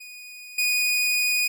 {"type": "tone with level steps", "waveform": "sawtooth", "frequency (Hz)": 2472, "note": "D#7", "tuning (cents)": -12, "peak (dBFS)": [-36, -17], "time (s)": [0, 1.48], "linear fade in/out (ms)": 10, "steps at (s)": 0.58, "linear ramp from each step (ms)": 5, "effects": []}